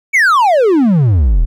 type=exponential sweep; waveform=triangle; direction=down; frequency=2337 to 34.56 Hz; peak=-5 dBFS; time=0.13-1.46 s; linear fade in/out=20 ms; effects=none